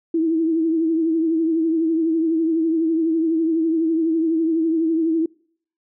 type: tone with vibrato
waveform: sine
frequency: 324.9 Hz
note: E4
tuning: 25 cents flat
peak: -16 dBFS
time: 0.14-5.26 s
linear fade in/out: 5 ms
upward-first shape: triangle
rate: 12 Hz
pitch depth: 62 cents each way
effects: noise-tail reverb RT60 0.6 s tail -26 dB re dry